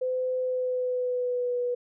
sine tone with pitch glide, 510 to 489.5 Hz, C5 to B4, -44 to -15 cents, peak -25 dBFS, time 0.01-1.75 s, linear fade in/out 10 ms, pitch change -71 cents, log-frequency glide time 0.39-1.59 s, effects none

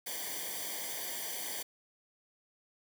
white noise with comb filter, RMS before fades -39 dBFS, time 0.06-1.63 s, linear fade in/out 10 ms, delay 0.75 ms, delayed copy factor -0.95, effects none

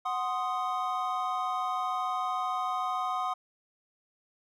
triangle chord, C diminished, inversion second, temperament equal, 740 / 1046.5 / 1244.5 Hz, Gb5 / C6 / Eb6, 0 / 0 / 0 cents, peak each -31 / -32 / -31 dBFS, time 0.05-3.34 s, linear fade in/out 10 ms, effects none

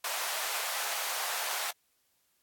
pink high-pass noise, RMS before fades -34 dBFS, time 0.04-1.71 s, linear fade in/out 5 ms, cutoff 680 Hz, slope 24 dB/octave, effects white hiss -73 dBFS RMS until 2.42 s + AAC 64 kbps

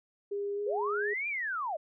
sine tone with pitch glide, 404.4 to 412.7 Hz, G#4 to G#4, -46 to -11 cents, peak -31 dBFS, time 0.31-1.14 s, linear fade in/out 10 ms, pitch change +35 cents, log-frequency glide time 0.55-0.62 s
sine linear two-way sweep, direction up then down, 437.4 to 2425 to 574 Hz, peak -31 dBFS, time 0.66-1.77 s, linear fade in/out 10 ms, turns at 1.28 s
effects none

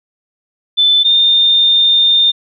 sine tone pair in turn, 3520 / 3623 Hz, A7 / A7, 0 / +50 cents, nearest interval unison, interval 50 cents, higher second, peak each -7 dBFS, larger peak neither, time 0.77-1.04 / 1.04-2.32 s, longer second, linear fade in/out 20 ms, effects none

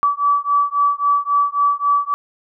sine beating tone pair, 1148 / 1151.7 Hz, D6 / D6, -40 / -34 cents, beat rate 3.7 Hz, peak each -17 dBFS, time 0.03-2.14 s, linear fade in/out 0 ms, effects none

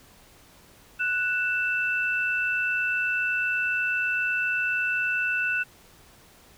sine tone pair together, 1480 / 2656 Hz, F#6 / E7, 0 / +12 cents, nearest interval minor seventh, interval 1012 cents, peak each -25 / -27 dBFS, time 0.99-5.64 s, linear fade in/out 20 ms, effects pink hiss -54 dBFS RMS until 6.57 s

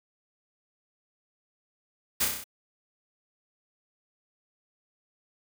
white noise with echo, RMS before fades -25 dBFS, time 2.2-2.25 s, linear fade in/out 10 ms, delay 32 ms, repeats 6, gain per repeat -3 dB, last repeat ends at 2.442 s, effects none

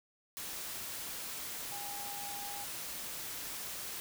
sine tone in noise, 812 Hz, G#5, 39 cents flat, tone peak -45 dBFS, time 1.72-2.64 s, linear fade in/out 0 ms, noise white, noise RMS -42 dBFS, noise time 0.37-4 s, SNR -6 dB, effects none

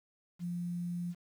sine tone with quantisation, 174.7 Hz, F3, 1 cent sharp, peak -34 dBFS, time 0.39-1.15 s, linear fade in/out 50 ms, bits 10, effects none

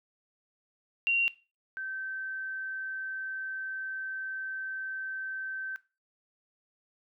sine tone pair in turn, 2757 / 1547.3 Hz, F7 / G6, -23 / -23 cents, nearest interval minor seventh, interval 1000 cents, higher first, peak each -23 / -34 dBFS, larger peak first, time 1.07-1.28 / 1.77-5.76 s, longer second, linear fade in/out 0 ms, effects noise-tail reverb RT60 0.3 s tail -18 dB re dry

